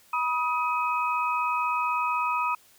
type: tone cluster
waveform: sine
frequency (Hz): 974 / 1258 / 2528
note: B5 / D#6 / D#7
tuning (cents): -24 / +19 / +27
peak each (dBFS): -27 / -27 / -32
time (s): 0.13-2.55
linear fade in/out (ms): 5
effects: white hiss -58 dBFS RMS until 2.78 s